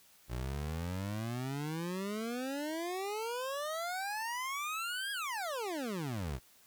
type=exponential two-way sweep; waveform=25% pulse; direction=up then down; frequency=58.27 to 1661.2 to 58.27 Hz; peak=-32 dBFS; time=0.28-6.4 s; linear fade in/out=50 ms; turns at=5.12 s; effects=white hiss -63 dBFS RMS until 6.66 s